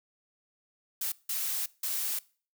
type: noise bursts at uneven times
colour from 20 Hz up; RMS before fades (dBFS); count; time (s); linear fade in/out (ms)
blue; -32; 3; 1.01-1.12 / 1.29-1.66 / 1.83-2.19; 5
effects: noise-tail reverb RT60 0.4 s tail -22 dB re dry